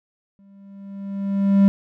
triangle tone with exponential growth, 197.6 Hz, G3, 14 cents sharp, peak -7 dBFS, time 0.39-1.68 s, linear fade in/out 0 ms, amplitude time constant 280 ms, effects none

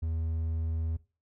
triangle tone, 81 Hz, E2, 30 cents flat, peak -27 dBFS, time 0.02-0.97 s, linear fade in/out 10 ms, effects noise-tail reverb RT60 0.3 s tail -18 dB re dry

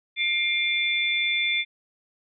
sine tone cluster, 2116 / 2374 / 3515 Hz, C7 / D7 / A7, +19 / +18 / -2 cents, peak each -26 dBFS, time 0.16-1.65 s, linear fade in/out 50 ms, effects none

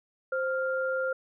sine tone pair together, 523.3 / 1397 Hz, C5 / F6, 0 / 0 cents, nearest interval octave + perfect fourth, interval 1700 cents, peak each -28 / -31 dBFS, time 0.32-1.13 s, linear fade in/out 5 ms, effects none

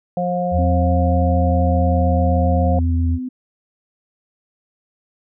harmonic tone, 177.9 Hz, F3, 32 cents sharp, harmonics 1 / 3 / 4, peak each -22 / -22 / -22 dBFS, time 0.17-2.79 s, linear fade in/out 2 ms
sine tone, 82.41 Hz, E2, in tune, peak -15 dBFS, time 0.51-3.19 s, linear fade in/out 50 ms
sine tone with pitch glide, 261.6 to 254.6 Hz, C4 to C4, 0 to -47 cents, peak -23 dBFS, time 0.58-3.29 s, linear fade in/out 10 ms, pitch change -47 cents, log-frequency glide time 0.92-2.17 s
effects none

